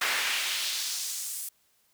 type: noise with high-pass filter sweep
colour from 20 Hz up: brown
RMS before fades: -31 dBFS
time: 0.01-1.49 s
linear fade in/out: 5 ms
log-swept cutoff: 1600 to 10000 Hz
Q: 1.3
effects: white hiss -68 dBFS RMS until 1.93 s